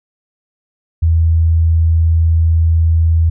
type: tone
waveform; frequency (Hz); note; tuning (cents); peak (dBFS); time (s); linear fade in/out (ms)
sine; 81.9; E2; -11; -8; 1.02-3.3; 10
effects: none